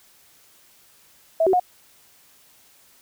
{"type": "tone with pitch steps", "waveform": "sine", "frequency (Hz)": [652, 378.3, 724], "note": ["E5", "F#4", "F#5"], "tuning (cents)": [-19, 38, -38], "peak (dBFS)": -15, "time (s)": [1.4, 1.598], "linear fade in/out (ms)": 5, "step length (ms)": 66, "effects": ["white hiss -55 dBFS RMS until 3.01 s"]}